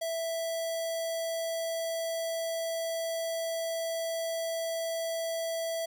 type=tone with notch filter; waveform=square; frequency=659.3 Hz; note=E5; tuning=in tune; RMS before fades=-33 dBFS; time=0.01-5.86 s; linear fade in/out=10 ms; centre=1400 Hz; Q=0.67; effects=none